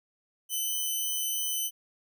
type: tone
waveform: 5% pulse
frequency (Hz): 3027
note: F#7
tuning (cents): +39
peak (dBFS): -20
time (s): 0.49-1.71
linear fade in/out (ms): 50
effects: none